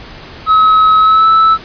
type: tone with pitch glide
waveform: triangle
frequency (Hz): 1282 to 1312.7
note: E6 to E6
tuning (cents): -49 to -8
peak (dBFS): -3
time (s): 0.46-1.58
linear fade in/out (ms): 50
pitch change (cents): +41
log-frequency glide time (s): 1-1.27
effects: pink hiss -32 dBFS RMS until 1.64 s + resampled to 11025 Hz